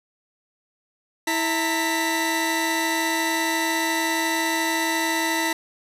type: tone cluster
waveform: sawtooth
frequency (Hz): 326.8 / 909 / 1975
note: E4 / A#5 / B6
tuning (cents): -15 / -44 / 0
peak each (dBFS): -22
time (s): 1.27-5.53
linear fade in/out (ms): 5
effects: resampled to 32000 Hz + 8-bit